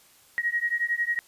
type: beating tone pair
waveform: sine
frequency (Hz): 1887 / 1898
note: A#6 / A#6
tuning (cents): +21 / +31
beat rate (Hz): 11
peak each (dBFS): -27 / -27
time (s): 0.38-1.19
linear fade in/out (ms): 0
effects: white hiss -57 dBFS RMS until 1.27 s + resampled to 32000 Hz